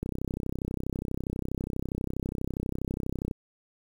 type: click train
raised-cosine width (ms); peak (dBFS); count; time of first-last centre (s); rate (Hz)
3; -18; 107; 0.03-3.312; 32.3
effects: 8-bit